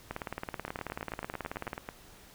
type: two click trains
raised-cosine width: 0.5 ms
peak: -20 / -22 dBFS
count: 31 / 12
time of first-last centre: 0.11-1.732 / 0.68-1.889 s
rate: 18.5 / 9.1 Hz
effects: pink hiss -55 dBFS RMS until 2.34 s